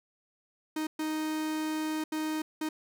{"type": "tone bursts at uneven times", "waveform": "45% pulse", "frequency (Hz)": 311.1, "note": "D#4", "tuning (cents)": 0, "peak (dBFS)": -30, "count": 4, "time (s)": [[0.76, 0.87], [0.99, 2.04], [2.12, 2.42], [2.61, 2.69]], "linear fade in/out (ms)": 5, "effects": []}